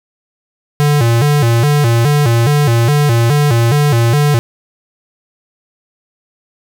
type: tone with vibrato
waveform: square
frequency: 130.81 Hz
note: C3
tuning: in tune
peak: -9 dBFS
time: 0.8-4.39 s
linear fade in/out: 0 ms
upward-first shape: square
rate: 2.4 Hz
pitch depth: 200 cents each way
effects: none